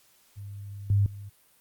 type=tone with level steps; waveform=sine; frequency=100.6 Hz; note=G2; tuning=45 cents sharp; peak=-37 / -19 / -38 dBFS; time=0.36-1.3 s; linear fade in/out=20 ms; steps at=0.9 / 1.06 s; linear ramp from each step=2 ms; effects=white hiss -62 dBFS RMS until 1.6 s + Opus 48 kbps